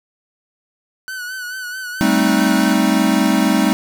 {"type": "tone with vibrato", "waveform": "45% pulse", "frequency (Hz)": 1495, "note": "F#6", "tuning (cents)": 17, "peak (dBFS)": -25, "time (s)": [1.08, 2.73], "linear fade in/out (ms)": 0, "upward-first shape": "sine", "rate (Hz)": 4.6, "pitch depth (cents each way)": 49}
{"type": "chord", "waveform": "square", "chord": "A half-diminished seventh", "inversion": "third", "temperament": "equal", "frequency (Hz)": [196, 220, 261.6, 311.1], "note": ["G3", "A3", "C4", "Eb4"], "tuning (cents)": [0, 0, 0, 0], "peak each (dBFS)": -19, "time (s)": [2.01, 3.73], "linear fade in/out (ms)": 0}
{"effects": []}